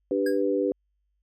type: chord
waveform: sine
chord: G major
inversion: second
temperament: equal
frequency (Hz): 293.7 / 392 / 493.9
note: D4 / G4 / B4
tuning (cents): 0 / 0 / 0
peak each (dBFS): -27 / -26 / -26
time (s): 0.11-0.72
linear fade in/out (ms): 2
type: tone with exponential decay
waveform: square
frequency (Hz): 1634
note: G#6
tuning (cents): -29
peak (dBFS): -30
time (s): 0.26-0.42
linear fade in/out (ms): 5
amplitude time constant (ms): 34
effects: added 50 Hz sine -70 dBFS peak until 1.22 s